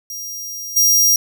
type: tone with level steps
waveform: sawtooth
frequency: 5700 Hz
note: F8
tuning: 34 cents sharp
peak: -24 / -8 dBFS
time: 0.1-1.16 s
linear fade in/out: 2 ms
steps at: 0.76 s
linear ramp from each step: 10 ms
effects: none